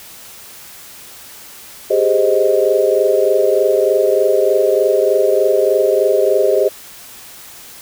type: chord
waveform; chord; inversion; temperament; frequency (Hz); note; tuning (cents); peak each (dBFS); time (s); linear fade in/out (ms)
sine; Ab major seventh; third; equal; 392 / 415.3 / 523.3 / 622.3; G4 / Ab4 / C5 / Eb5; 0 / 0 / 0 / 0; -16; 1.9-6.69; 10
effects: white hiss -37 dBFS RMS until 7.81 s